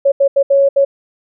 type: tone bursts at uneven times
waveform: sine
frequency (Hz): 554.4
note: C#5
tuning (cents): 0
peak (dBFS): -7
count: 5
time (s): 0.05-0.12 / 0.2-0.28 / 0.36-0.43 / 0.5-0.69 / 0.76-0.85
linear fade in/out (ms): 10
effects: none